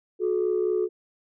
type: tone pair together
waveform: sine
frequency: 364.8 / 429.3 Hz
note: F#4 / A4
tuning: -24 / -43 cents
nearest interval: minor third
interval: 281 cents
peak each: -23 / -24 dBFS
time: 0.19-0.89 s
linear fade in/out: 50 ms
effects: tanh soft clip ceiling -16 dBFS